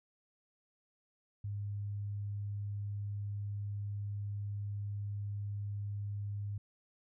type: tone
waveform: sine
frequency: 102 Hz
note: G#2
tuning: 31 cents flat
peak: -36 dBFS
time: 1.44-6.58 s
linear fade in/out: 5 ms
effects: none